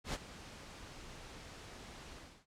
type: noise with ADSR envelope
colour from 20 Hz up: pink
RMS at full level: -37 dBFS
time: 0.04-2.46 s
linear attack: 98 ms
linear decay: 33 ms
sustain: -14 dB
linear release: 300 ms
effects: low-pass 7000 Hz 12 dB/octave